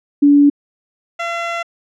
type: tone pair in turn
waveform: sine / 15% pulse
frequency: 287.1 / 680.1 Hz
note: D4 / F5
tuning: -39 / -46 cents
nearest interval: octave + minor third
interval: 1493 cents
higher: second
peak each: -6 / -13 dBFS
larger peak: first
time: 0.22-0.5 / 1.19-1.63 s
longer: second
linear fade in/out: 10 ms
effects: low-pass 4000 Hz 12 dB/octave